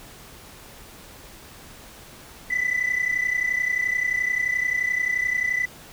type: tone pair together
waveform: sine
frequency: 1975.5 / 2007 Hz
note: B6 / B6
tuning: 0 / +27 cents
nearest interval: unison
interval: 27 cents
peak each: -23 / -22 dBFS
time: 2.5-5.66 s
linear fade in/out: 10 ms
effects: tanh soft clip ceiling -17 dBFS + pink hiss -45 dBFS RMS until 5.92 s